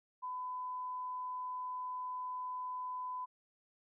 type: tone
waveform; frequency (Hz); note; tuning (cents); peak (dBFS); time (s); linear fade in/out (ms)
sine; 1005; B5; +30; -38; 0.22-3.26; 20
effects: none